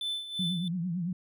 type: tone with tremolo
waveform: triangle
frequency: 3520 Hz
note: A7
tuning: in tune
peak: -28 dBFS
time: 0.01-0.68 s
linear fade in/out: 2 ms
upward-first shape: sine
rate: 2.9 Hz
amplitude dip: 70%
type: tone with vibrato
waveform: sine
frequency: 175.3 Hz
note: F3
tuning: 7 cents sharp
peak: -29 dBFS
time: 0.39-1.13 s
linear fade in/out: 5 ms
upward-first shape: triangle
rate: 8.9 Hz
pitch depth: 140 cents each way
effects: none